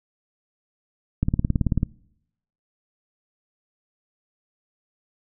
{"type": "click train", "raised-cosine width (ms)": 5, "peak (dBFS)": -8, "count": 12, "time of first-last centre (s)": [1.23, 1.831], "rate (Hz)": 18.3, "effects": ["noise-tail reverb RT60 0.8 s tail -24 dB re dry"]}